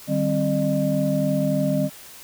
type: tone cluster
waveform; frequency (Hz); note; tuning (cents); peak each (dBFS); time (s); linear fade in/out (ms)
sine; 151.4 / 194.8 / 265.2 / 605; D#3 / G3 / C4 / D#5; -47 / -11 / +23 / -49; -24; 0.07-1.9; 50
effects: tanh soft clip ceiling -8 dBFS + white hiss -43 dBFS RMS until 2.23 s